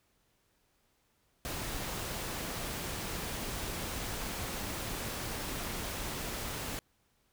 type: noise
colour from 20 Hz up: pink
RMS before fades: -38 dBFS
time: 1.45-6.79 s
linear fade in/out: 0 ms
effects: pink hiss -73 dBFS RMS until 7.32 s